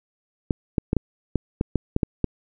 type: clicks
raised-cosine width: 3 ms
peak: -7 dBFS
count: 10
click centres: 0.508 / 0.782 / 0.931 / 0.967 / 1.357 / 1.611 / 1.757 / 1.964 / 2.032 / 2.243 s
effects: none